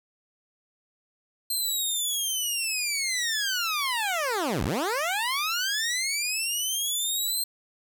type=linear two-way sweep; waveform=15% pulse; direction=down then up; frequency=4186 to 50.3 to 4186 Hz; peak=-19 dBFS; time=1.5-7.44 s; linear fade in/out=5 ms; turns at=4.64 s; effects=10-bit